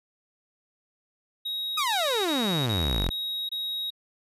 triangle tone bursts, 3794 Hz, A#7, 30 cents sharp, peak -27 dBFS, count 6, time 1.45-3.905 s, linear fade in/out 10 ms, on 390 ms, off 23 ms
sawtooth exponential sweep, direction down, 1289 to 38.89 Hz, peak -21 dBFS, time 1.77-3.1 s, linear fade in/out 10 ms
effects resampled to 32000 Hz

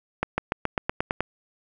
accelerating click train, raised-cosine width 0.5 ms, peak -8 dBFS, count 9, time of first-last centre 0.23-1.206 s, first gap 150 ms, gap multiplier 0.94, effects none

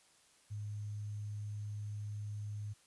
sine tone with sample-and-hold, 104.3 Hz, G#2, 8 cents sharp, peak -39 dBFS, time 0.5-2.74 s, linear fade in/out 20 ms, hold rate 6300 Hz, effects white hiss -67 dBFS RMS until 2.86 s + resampled to 24000 Hz

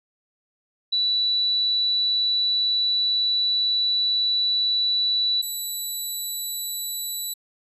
sine / 5% pulse tone pair in turn, 3951 / 3951 Hz, B7 / B7, 0 / 0 cents, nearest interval unison, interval 0 cents, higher neither, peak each -19 / -18 dBFS, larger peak second, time 0.92-5.42 / 5.42-7.34 s, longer first, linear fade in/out 10 ms, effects resampled to 32000 Hz

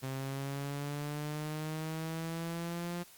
sawtooth linear sweep, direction up, 131.9 to 175.2 Hz, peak -32 dBFS, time 0.02-3.04 s, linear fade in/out 20 ms, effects white hiss -57 dBFS RMS until 3.17 s + Opus 48 kbps

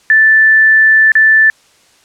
sine tone with dropouts, 1760 Hz, A6, in tune, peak -4 dBFS, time 0.1-1.5 s, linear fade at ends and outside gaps 1 ms, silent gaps 1.119-1.153 s, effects white hiss -49 dBFS RMS until 2.04 s + low-pass 8000 Hz 12 dB/octave

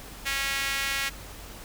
sawtooth tone with high-pass filter, 274.4 Hz, C#4, 17 cents flat, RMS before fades -29 dBFS, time 0.25-1.1 s, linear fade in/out 20 ms, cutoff 2000 Hz, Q 1.7, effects added 48 Hz sine -44 dBFS peak until 1.64 s + pink hiss -44 dBFS RMS until 1.64 s

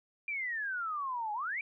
sine exponential two-way sweep, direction down then up, 2401 to 821 to 2401 Hz, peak -33 dBFS, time 0.28-1.61 s, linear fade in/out 2 ms, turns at 1.33 s, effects none

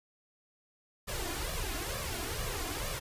pink noise with flanger, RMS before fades -36 dBFS, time 1.07-3 s, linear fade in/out 20 ms, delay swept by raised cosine 1.7 to 2.9 ms, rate 2.2 Hz, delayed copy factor +0.75, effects resampled to 32000 Hz

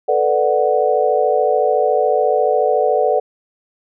sine chord, B minor seventh, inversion third, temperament equal, 440 / 493.9 / 587.3 / 740 Hz, A4 / B4 / D5 / F#5, 0 / 0 / 0 / 0 cents, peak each -18 dBFS, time 0.08-3.2 s, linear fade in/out 10 ms, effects none

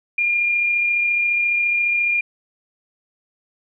sine tone with amplitude modulation, 2409 Hz, D7, 43 cents sharp, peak -15 dBFS, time 0.18-2.21 s, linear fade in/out 5 ms, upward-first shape sine, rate 34.5 Hz, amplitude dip 25%, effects none

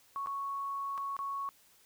sine tone with dropouts, 1108.7 Hz, C#6, in tune, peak -34 dBFS, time 0.16-1.49 s, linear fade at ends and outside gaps 0 ms, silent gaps 0.261-0.271 / 0.977-0.98 / 1.166-1.19 s, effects white hiss -64 dBFS RMS until 1.85 s

